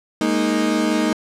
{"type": "chord", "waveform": "35% pulse", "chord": "Ab suspended second", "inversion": "none", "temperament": "equal", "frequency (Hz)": [207.7, 233.1, 311.1], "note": ["Ab3", "Bb3", "Eb4"], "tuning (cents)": [0, 0, 0], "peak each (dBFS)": [-22, -20, -18], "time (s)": [0.21, 1.13], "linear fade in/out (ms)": 2, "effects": ["low-pass 9000 Hz 12 dB/octave"]}